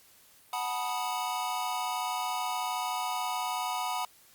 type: chord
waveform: square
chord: B dominant seventh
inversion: second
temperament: equal with one note detuned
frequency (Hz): 740 / 880 / 978.7 / 1244.5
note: F#5 / A5 / B5 / D#6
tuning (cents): 0 / 0 / -16 / 0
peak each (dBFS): -36 / -39 / -35 / -39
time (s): 0.53-4.05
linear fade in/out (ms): 2
effects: white hiss -59 dBFS RMS until 4.34 s + Opus 48 kbps

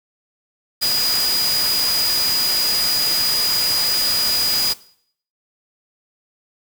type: tone in noise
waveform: sine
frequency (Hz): 4917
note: D#8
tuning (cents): -21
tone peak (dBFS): -17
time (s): 0.81-4.74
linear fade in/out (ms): 20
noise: white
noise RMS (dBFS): -23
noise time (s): 0.81-4.74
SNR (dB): +3
effects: noise-tail reverb RT60 0.6 s tail -18 dB re dry

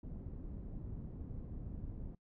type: low-pass noise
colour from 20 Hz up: pink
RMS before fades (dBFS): -45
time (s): 0.03-2.15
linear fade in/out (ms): 5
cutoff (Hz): 230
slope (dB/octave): 12
effects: noise-tail reverb RT60 0.1 s tail -22 dB re dry

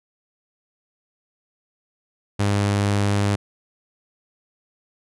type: tone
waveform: sawtooth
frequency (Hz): 101.4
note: G#2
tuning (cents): -41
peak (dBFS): -14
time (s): 2.39-3.36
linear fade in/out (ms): 10
effects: resampled to 24000 Hz

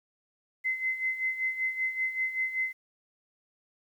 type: tone with tremolo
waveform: sine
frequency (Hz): 2054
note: C7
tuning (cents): -33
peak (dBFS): -25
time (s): 0.64-2.73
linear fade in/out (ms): 20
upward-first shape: sine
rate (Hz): 5.2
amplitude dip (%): 70
effects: 10-bit

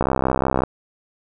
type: click train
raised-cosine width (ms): 1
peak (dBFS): -4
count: 42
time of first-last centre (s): 0.01-0.636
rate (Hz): 65.5
effects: none

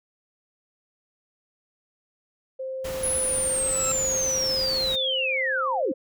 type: tone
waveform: sine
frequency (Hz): 525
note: C5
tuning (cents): +6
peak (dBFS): -29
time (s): 2.59-5.94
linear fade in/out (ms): 10
type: noise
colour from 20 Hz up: pink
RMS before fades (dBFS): -36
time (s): 2.84-4.96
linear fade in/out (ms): 10
type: linear sweep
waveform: sine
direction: down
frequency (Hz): 10548 to 243.2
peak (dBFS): -23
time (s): 3.03-5.92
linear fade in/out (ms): 5
type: tone with exponential growth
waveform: sawtooth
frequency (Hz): 1318.5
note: E6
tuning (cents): 0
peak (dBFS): -24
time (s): 3.32-3.92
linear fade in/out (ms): 5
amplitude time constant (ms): 130
effects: none

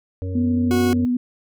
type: harmonic tone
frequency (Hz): 92.5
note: F#2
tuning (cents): 0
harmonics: 1 / 3 / 5 / 6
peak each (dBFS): -24 / -34 / -35 / -41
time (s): 0.22-1.05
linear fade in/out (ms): 0
type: tone with vibrato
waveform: sine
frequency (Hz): 246.9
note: B3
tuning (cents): 0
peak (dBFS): -17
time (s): 0.35-1.17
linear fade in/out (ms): 5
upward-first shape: triangle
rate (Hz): 14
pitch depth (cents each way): 20
type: tone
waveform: 40% pulse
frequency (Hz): 365.9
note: F#4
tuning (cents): -19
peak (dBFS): -19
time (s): 0.71-0.93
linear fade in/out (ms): 0
effects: none

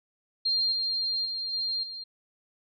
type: tone with level steps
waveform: sine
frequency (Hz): 4197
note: C8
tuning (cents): +5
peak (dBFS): -23 / -26 / -30 / -27 / -36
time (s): 0.45-2.04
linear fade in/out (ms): 10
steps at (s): 0.72 / 1.25 / 1.53 / 1.83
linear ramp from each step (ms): 5
effects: none

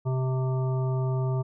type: harmonic tone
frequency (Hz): 130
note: C3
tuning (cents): -11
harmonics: 1 / 3 / 5 / 7 / 9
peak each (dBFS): -24 / -34 / -38 / -41 / -43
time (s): 0.05-1.43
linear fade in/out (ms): 20
effects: none

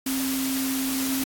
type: tone in noise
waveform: sine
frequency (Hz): 266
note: C4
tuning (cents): +29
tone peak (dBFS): -25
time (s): 0.06-1.24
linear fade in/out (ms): 5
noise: white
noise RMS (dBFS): -30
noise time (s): 0.06-1.24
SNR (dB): +2
effects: AAC 64 kbps

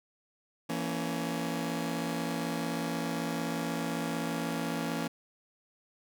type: chord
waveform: sawtooth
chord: A# diminished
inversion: second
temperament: just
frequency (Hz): 167.82 / 233.1 / 279.7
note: E3 / A#3 / C#4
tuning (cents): +31 / 0 / +16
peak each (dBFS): -32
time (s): 0.69-5.08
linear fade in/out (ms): 10
effects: none

